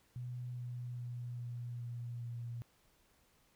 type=tone with pitch steps; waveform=sine; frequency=123.47 / 122.48 / 121.49 / 120.51 / 119.54 / 118.58 Hz; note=B2 / B2 / B2 / B2 / A#2 / A#2; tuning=0 / -14 / -28 / -42 / +44 / +30 cents; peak=-40 dBFS; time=0.16-2.62 s; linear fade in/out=0 ms; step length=410 ms; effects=pink hiss -71 dBFS RMS until 3.55 s